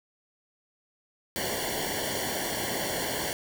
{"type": "noise with comb filter", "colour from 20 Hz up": "pink", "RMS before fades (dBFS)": -31, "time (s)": [1.36, 3.33], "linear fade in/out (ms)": 0, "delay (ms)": 0.79, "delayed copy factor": -0.95, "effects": []}